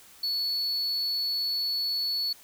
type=tone; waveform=triangle; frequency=4418 Hz; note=C#8; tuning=7 cents flat; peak=-25 dBFS; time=0.23-2.33 s; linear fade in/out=5 ms; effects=white hiss -53 dBFS RMS until 2.43 s